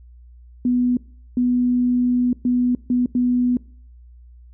sine tone bursts at uneven times, 246.9 Hz, B3, in tune, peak -15 dBFS, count 5, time 0.65-0.97 / 1.37-2.33 / 2.45-2.75 / 2.9-3.06 / 3.15-3.57 s, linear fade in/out 2 ms, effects noise-tail reverb RT60 0.5 s tail -23 dB re dry + added 60 Hz sine -42 dBFS peak until 4.53 s

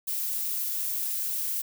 violet noise, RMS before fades -30 dBFS, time 0.07-1.62 s, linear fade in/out 10 ms, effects none

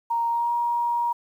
sine tone with pitch glide, 932.3 to 948 Hz, A#5 to A#5, 0 to +29 cents, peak -21 dBFS, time 0.1-1.13 s, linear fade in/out 10 ms, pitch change +29 cents, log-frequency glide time 0.29-0.51 s, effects 9-bit

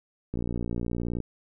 click train, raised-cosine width 3 ms, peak -18 dBFS, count 52, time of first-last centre 0.34-1.203 s, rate 59.1 Hz, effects none

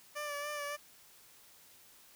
15% pulse tone with vibrato, 585 Hz, D5, 7 cents flat, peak -31 dBFS, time 0.15-0.77 s, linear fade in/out 20 ms, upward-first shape sine, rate 3.5 Hz, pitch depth 32 cents each way, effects white hiss -60 dBFS RMS until 2.15 s

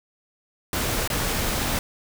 pink noise with dropouts, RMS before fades -25 dBFS, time 0.73-1.79 s, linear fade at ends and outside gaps 1 ms, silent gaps 1.076-1.101 s, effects none

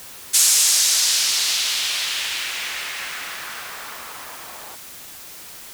violet noise with low-pass filter sweep, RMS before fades -22 dBFS, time 0.33-4.76 s, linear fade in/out 20 ms, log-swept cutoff 7800 to 780 Hz, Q 1.3, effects white hiss -39 dBFS RMS until 5.73 s

